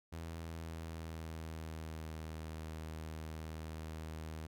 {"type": "tone with pitch glide", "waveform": "sawtooth", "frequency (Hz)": [82.4, 79.18], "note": ["E2", "D#2"], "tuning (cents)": [0, 31], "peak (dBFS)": -39, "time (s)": [0.12, 4.47], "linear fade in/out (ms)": 10, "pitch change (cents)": -69, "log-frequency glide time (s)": [0.26, 2.18], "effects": []}